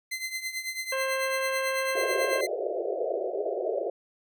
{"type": "tone with tremolo", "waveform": "sawtooth", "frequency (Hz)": 2063, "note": "C7", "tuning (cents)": -25, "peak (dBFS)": -25, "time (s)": [0.11, 2.47], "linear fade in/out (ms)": 10, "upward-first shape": "triangle", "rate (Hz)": 9.1, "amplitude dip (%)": 80}
{"type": "harmonic tone", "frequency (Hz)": 531, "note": "C5", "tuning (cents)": 25, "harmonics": [1, 2, 3, 4, 5, 6], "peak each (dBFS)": [-29, -34, -34, -45, -38, -45], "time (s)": [0.92, 2.41], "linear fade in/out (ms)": 5}
{"type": "band-pass noise", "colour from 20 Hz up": "pink", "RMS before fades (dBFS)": -30, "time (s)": [1.95, 3.9], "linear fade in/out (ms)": 5, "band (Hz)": [360, 690], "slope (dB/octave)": 96}
{"effects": []}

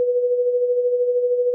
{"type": "tone with tremolo", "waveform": "sine", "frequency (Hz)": 491.6, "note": "B4", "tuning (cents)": -8, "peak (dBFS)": -14, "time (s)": [0, 1.54], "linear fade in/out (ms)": 0, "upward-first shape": "sine", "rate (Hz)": 13, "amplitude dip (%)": 50, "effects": []}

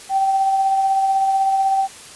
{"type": "tone with tremolo", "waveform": "sine", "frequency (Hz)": 776, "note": "G5", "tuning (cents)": -18, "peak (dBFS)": -13, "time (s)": [0.09, 1.88], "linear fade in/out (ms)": 50, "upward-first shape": "sine", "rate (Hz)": 16, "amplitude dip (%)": 30, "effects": ["white hiss -39 dBFS RMS until 2.15 s", "resampled to 24000 Hz"]}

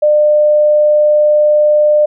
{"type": "tone", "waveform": "sine", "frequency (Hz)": 600, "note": "D5", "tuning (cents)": 37, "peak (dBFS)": -6, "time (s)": [0.02, 2.06], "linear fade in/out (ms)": 10, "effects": []}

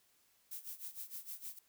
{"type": "noise with tremolo", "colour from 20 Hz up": "violet", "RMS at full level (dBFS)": -44, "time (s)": [0.51, 1.59], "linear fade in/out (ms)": 5, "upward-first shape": "sine", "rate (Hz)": 6.5, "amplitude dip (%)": 85, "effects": ["white hiss -72 dBFS RMS until 1.68 s"]}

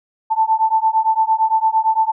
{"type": "beating tone pair", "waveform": "sine", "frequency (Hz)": [880, 888.8], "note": ["A5", "A5"], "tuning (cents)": [0, 17], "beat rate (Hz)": 8.8, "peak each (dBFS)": -16, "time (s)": [0.3, 2.12], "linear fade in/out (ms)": 20, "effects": []}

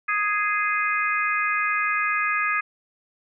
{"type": "harmonic tone", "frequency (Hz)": 415.3, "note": "G#4", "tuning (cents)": 0, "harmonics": [3, 4, 5, 6], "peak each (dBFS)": [-25, -26, -27, -28], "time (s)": [0.08, 2.61], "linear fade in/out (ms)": 10, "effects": []}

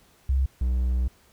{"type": "tone pair in turn", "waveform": ["sine", "triangle"], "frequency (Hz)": [66.5, 62.43], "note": ["C2", "B1"], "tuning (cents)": [29, 19], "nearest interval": "minor second", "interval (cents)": 110, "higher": "first", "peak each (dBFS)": -19, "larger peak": "neither", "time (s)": [[0.29, 0.46], [0.61, 1.08]], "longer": "second", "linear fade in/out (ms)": 5, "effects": ["pink hiss -59 dBFS RMS until 1.32 s"]}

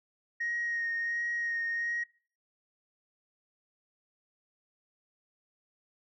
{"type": "tone with vibrato", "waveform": "sine", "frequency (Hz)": 1871, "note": "A#6", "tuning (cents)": 6, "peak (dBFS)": -29, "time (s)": [0.4, 2.04], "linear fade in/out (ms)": 10, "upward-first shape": "sine", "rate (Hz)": 1.4, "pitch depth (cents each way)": 18, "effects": ["noise-tail reverb RT60 0.4 s tail -22 dB re dry", "tanh soft clip ceiling -26 dBFS"]}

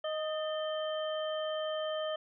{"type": "harmonic tone with a mistuned harmonic", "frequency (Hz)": 622.3, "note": "D#5", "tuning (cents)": 0, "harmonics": [1, 2, 3, 5], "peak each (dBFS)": [-33, -42, -47, -42], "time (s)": [0.04, 2.16], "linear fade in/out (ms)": 5, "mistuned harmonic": 3, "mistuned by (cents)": -66, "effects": []}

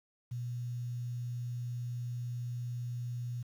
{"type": "tone with quantisation", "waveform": "sine", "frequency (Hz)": 121.5, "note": "B2", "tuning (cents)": -28, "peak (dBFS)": -35, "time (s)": [0.31, 3.43], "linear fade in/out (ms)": 10, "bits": 10, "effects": []}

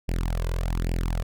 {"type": "tone with flanger", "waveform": "sawtooth", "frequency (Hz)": 42.45, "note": "F1", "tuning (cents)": -48, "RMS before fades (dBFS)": -26, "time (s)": [0.08, 1.23], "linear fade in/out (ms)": 10, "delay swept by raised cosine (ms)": [0.39, 1.99], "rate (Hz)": 1.2, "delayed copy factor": 0.9, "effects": []}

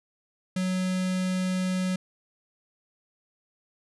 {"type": "tone with notch filter", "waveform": "square", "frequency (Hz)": 185, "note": "F#3", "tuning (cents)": 0, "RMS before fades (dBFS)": -27, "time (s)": [0.56, 1.96], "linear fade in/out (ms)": 5, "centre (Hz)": 820, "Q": 1.1, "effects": ["resampled to 24000 Hz"]}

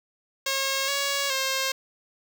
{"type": "tone with pitch steps", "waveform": "5% pulse", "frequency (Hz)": [542, 559, 532], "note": ["C#5", "C#5", "C5"], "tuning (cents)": [-39, 14, 29], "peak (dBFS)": -13, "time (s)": [0.46, 1.72], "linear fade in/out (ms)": 5, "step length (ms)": 420, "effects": []}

